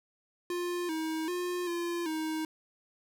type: tone with pitch steps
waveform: square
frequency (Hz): 352.2 / 318.1 / 356.1 / 344.5 / 315.1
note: F4 / D#4 / F4 / F4 / D#4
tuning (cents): +15 / +38 / +34 / -24 / +22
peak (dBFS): -32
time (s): 0.5-2.45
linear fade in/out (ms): 2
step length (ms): 390
effects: none